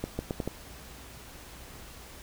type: accelerating click train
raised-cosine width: 2 ms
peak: -17 dBFS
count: 5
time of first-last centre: 0.04-0.476 s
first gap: 150 ms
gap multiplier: 0.79
effects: added 60 Hz sine -52 dBFS peak until 2.22 s + pink hiss -48 dBFS RMS until 2.22 s